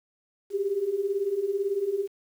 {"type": "beating tone pair", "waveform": "sine", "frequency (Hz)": [383.9, 401.9], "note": ["G4", "G4"], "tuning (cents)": [-36, 43], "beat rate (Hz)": 18, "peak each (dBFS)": [-30, -26], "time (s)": [0.5, 2.08], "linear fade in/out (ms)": 50, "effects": ["9-bit"]}